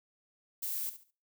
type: noise with echo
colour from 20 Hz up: violet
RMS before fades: -36 dBFS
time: 0.62-0.9 s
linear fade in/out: 10 ms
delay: 70 ms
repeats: 3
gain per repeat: -12 dB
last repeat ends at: 1.11 s
effects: noise-tail reverb RT60 0.4 s tail -25 dB re dry